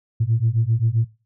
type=beating tone pair; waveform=sine; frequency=110 / 117.6 Hz; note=A2 / A#2; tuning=0 / +16 cents; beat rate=7.6 Hz; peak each=-19 dBFS; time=0.2-1.05 s; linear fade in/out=10 ms; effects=noise-tail reverb RT60 0.3 s tail -18 dB re dry + tanh soft clip ceiling -10 dBFS

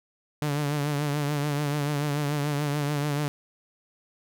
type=tone with vibrato; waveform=sawtooth; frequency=146 Hz; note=D3; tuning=10 cents flat; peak=-21 dBFS; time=0.42-3.28 s; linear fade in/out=0 ms; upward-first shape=triangle; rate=6.9 Hz; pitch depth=64 cents each way; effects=none

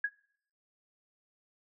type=tone with exponential decay; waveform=sine; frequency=1661.2 Hz; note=G#6; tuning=in tune; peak=-24 dBFS; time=0.04-0.12 s; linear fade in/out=5 ms; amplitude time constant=17 ms; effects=noise-tail reverb RT60 0.6 s tail -21 dB re dry

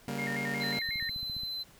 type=chord; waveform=sawtooth; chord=G diminished; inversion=second; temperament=just; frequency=141.12 / 196 / 235.2 Hz; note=Db3 / G3 / Bb3; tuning=+31 / 0 / +16 cents; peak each=-35 / -35 / -33 dBFS; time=0.08-0.79 s; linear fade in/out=0 ms
type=tone with vibrato; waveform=sine; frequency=1975.5 Hz; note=B6; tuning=in tune; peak=-34 dBFS; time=0.18-1.1 s; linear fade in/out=10 ms; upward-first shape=square; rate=5.5 Hz; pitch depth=130 cents each way
type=tone; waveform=triangle; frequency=4056 Hz; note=B7; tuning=45 cents sharp; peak=-33 dBFS; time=0.6-1.64 s; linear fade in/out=20 ms
type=click train; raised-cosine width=5 ms; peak=-33 dBFS; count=9; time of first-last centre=0.89-1.434 s; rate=14.7 Hz
effects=pink hiss -58 dBFS RMS until 1.79 s

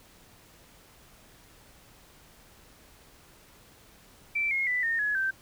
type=tone with pitch steps; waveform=sine; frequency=2335 / 2154 / 1986.3 / 1832 / 1689.7 / 1558.4 Hz; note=D7 / C7 / B6 / A#6 / G#6 / G6; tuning=-11 / +50 / +9 / -31 / +29 / -11 cents; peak=-25 dBFS; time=4.35-5.31 s; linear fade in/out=10 ms; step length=160 ms; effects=pink hiss -56 dBFS RMS until 5.41 s

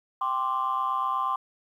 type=chord; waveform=sine; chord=G suspended fourth; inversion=none; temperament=equal; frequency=784 / 1046.5 / 1174.7 Hz; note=G5 / C6 / D6; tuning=0 / 0 / 0 cents; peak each=-32 / -26 / -28 dBFS; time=0.21-1.36 s; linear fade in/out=5 ms; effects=tanh soft clip ceiling -18 dBFS + 10-bit

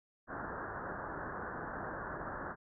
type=low-pass noise; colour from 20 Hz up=white; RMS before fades=-42 dBFS; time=0.27-2.56 s; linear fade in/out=50 ms; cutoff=1700 Hz; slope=96 dB/octave; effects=none

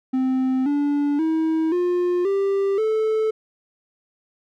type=tone with pitch steps; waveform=triangle; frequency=260 / 288.5 / 320.1 / 355.2 / 394.1 / 437.3 Hz; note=C4 / D4 / D#4 / F4 / G4 / A4; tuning=-11 / -31 / +49 / +29 / +9 / -11 cents; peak=-16 dBFS; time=0.13-3.31 s; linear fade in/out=10 ms; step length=530 ms; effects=none

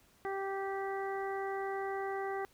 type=harmonic tone; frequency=390.4 Hz; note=G4; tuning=7 cents flat; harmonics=1 / 2 / 3 / 4 / 5; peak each=-37 / -39 / -45 / -47 / -46 dBFS; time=0.25-2.45 s; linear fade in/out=0 ms; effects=pink hiss -66 dBFS RMS until 2.53 s

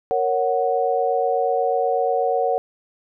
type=chord; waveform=sine; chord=F# major; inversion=first; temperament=equal; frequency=466.2 / 554.4 / 740 Hz; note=A#4 / C#5 / F#5; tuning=0 / 0 / 0 cents; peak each=-22 / -23 / -21 dBFS; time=0.11-2.58 s; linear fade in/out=0 ms; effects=none

